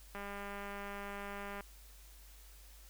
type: click train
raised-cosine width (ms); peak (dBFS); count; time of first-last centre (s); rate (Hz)
0.5; -30; 294; 0.15-1.608; 201
effects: added 50 Hz sine -55 dBFS peak until 2.89 s + white hiss -61 dBFS RMS until 2.89 s